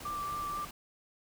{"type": "noise", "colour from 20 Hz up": "pink", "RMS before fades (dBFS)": -46, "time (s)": [0, 0.71], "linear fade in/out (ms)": 5}
{"type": "tone with vibrato", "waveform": "sine", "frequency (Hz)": 1174.7, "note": "D6", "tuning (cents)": 0, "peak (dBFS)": -34, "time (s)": [0.05, 0.65], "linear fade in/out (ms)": 5, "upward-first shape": "sine", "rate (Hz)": 4.1, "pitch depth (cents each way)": 13}
{"effects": []}